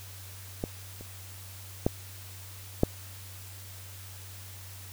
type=clicks; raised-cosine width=2 ms; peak=-16 / -30 / -10 / -7 dBFS; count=4; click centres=0.639 / 1.01 / 1.865 / 2.834 s; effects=added 95 Hz sine -45 dBFS peak until 4.92 s + white hiss -48 dBFS RMS until 4.92 s